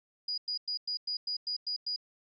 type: tone bursts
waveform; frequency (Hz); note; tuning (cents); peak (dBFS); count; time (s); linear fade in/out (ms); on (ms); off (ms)
sine; 4900; D#8; -27; -31; 9; 0.28-1.962; 5; 98; 100
effects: none